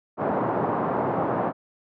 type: band-pass noise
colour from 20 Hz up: white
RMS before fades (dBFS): -25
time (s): 0.17-1.53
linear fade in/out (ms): 50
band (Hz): 120 to 1000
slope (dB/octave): 24
effects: none